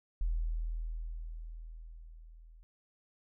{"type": "tone with level ramp", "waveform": "sine", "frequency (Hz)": 40.59, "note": "E1", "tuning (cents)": -26, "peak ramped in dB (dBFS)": [-28, -53], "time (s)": [0.21, 2.63], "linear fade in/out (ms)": 0, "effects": []}